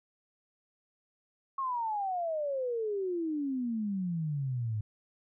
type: exponential sweep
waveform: sine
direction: down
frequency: 1100 to 103.83 Hz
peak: -30 dBFS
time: 1.58-4.81 s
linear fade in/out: 5 ms
effects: none